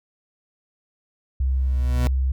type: tone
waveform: sine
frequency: 65.6 Hz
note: C2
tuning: 5 cents sharp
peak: -18 dBFS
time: 1.4-2.32 s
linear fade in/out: 5 ms
type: tone with exponential growth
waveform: 30% pulse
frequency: 123.47 Hz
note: B2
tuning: in tune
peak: -18 dBFS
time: 1.47-2.07 s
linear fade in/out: 0 ms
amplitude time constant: 130 ms
effects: none